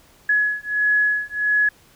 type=beating tone pair; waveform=sine; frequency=1689 / 1690.5 Hz; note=G#6 / G#6; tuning=+29 / +30 cents; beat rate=1.5 Hz; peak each=-20 dBFS; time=0.29-1.69 s; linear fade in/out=5 ms; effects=pink hiss -53 dBFS RMS until 1.95 s